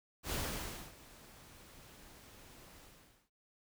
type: noise with ADSR envelope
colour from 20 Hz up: pink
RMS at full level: -37 dBFS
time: 0.23-3.3 s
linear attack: 86 ms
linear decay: 600 ms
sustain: -20 dB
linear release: 520 ms
effects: none